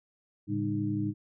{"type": "tone cluster", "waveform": "sine", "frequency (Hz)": [109.4, 141.3, 201.1, 307.3], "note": ["A2", "C#3", "G3", "D#4"], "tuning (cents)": [-9, 34, 44, -21], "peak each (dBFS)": [-33, -37, -34, -31], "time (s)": [0.47, 1.14], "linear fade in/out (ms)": 50, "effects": []}